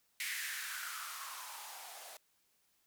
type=noise with band-pass filter sweep; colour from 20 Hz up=violet; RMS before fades=-44 dBFS; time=0.2-2.17 s; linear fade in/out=2 ms; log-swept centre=2100 to 630 Hz; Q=4.9; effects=white hiss -75 dBFS RMS until 2.86 s